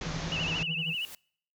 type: low-pass noise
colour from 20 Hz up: pink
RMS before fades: -37 dBFS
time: 0.01-0.63 s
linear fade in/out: 2 ms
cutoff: 6800 Hz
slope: 96 dB/octave
type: tone with tremolo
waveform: triangle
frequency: 162.1 Hz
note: E3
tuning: 29 cents flat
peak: -29 dBFS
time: 0.05-0.95 s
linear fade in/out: 2 ms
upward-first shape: triangle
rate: 11 Hz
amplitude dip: 100%
type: tone with vibrato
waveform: sine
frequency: 2775 Hz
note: F7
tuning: 12 cents flat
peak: -30 dBFS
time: 0.32-1.05 s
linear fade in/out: 0 ms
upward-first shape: sine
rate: 13 Hz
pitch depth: 120 cents each way
type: noise with exponential growth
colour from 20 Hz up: white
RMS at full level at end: -43 dBFS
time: 0.59-1.15 s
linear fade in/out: 2 ms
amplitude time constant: 120 ms
effects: noise-tail reverb RT60 0.6 s tail -26 dB re dry